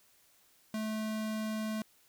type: tone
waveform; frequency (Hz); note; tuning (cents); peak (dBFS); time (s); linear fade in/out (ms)
square; 217.1; A3; -23; -34; 0.74-1.82; 2
effects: white hiss -66 dBFS RMS until 2.08 s